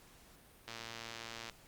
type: click train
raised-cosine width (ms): 0.2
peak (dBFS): -27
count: 95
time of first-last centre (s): 0.68-1.497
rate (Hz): 115
effects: pink hiss -61 dBFS RMS until 1.67 s + Opus 48 kbps